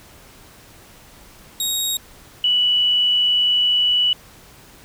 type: tone pair in turn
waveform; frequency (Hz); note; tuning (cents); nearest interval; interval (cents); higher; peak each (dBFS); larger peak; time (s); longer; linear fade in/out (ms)
20% pulse / sine; 3770 / 2954; A#7 / F#7; +19 / -3; major third; 422; first; -14; neither; 1.6-1.97 / 2.44-4.13; second; 2
effects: pink hiss -46 dBFS RMS until 4.84 s